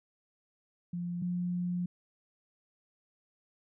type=tone pair in turn; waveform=sine; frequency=174.61 / 177.35 Hz; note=F3 / F3; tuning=0 / +27 cents; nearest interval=unison; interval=27 cents; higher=second; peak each=-33 / -30 dBFS; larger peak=second; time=0.93-1.22 / 1.22-1.86 s; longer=second; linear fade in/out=5 ms; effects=none